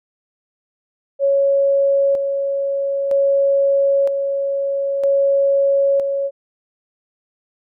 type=tone with tremolo; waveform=sine; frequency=554.4 Hz; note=C#5; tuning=in tune; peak=-12 dBFS; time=1.19-6.31 s; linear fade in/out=50 ms; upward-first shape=square; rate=0.52 Hz; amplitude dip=45%; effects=none